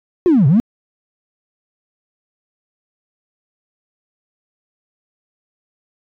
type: linear two-way sweep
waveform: triangle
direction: down then up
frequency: 375.1 to 123.47 to 248.9 Hz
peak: -5 dBFS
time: 0.26-0.6 s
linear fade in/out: 0 ms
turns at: 0.47 s
effects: tanh soft clip ceiling -5 dBFS